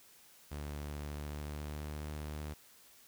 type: tone with pitch glide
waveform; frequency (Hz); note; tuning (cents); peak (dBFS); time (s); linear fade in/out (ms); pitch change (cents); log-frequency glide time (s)
sawtooth; 73.42 to 75.27; D2 to D2; 0 to +43; -36; 0.51-2.54; 10; +43; 1.02-2.13
effects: white hiss -61 dBFS RMS until 3.07 s